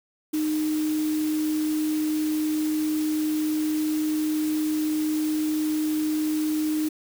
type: tone in noise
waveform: sine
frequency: 308.1 Hz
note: D#4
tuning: 17 cents flat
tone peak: -22 dBFS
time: 0.33-6.89 s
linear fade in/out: 10 ms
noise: white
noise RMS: -38 dBFS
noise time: 0.33-6.89 s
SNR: +13 dB
effects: none